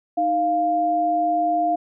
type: tone pair together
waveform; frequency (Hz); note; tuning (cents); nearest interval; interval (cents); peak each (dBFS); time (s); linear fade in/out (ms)
sine; 311.1 / 698.4; D#4 / F5; 0 / 0; octave + major second; 1400; -26 / -18; 0.17-1.76; 10
effects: none